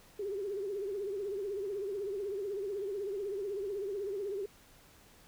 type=tone with vibrato; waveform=sine; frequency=398.7 Hz; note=G4; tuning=29 cents sharp; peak=-34 dBFS; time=0.19-4.46 s; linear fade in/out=5 ms; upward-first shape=triangle; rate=16 Hz; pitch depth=120 cents each way; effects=pink hiss -60 dBFS RMS until 5.27 s